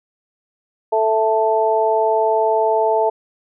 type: harmonic tone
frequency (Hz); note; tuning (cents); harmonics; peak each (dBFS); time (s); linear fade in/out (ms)
220; A3; 0; 2 / 3 / 4; -18 / -18 / -18; 0.92-3.1; 10
effects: none